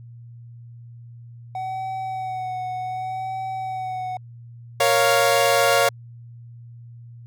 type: tone with vibrato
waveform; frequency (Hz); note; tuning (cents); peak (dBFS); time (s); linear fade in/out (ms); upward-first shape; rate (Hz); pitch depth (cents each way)
triangle; 750; F#5; +23; -24; 1.55-4.17; 2; sine; 0.66; 26
type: chord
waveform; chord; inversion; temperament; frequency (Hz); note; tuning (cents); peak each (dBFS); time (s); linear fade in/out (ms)
sawtooth; Bb minor; none; equal; 466.2 / 554.4 / 698.5; Bb4 / Db5 / F5; 0 / 0 / 0; -19 / -15 / -16; 4.8-5.89; 5
effects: added 118 Hz sine -39 dBFS peak until 7.26 s